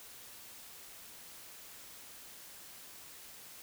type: silence
effects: white hiss -52 dBFS RMS until 3.62 s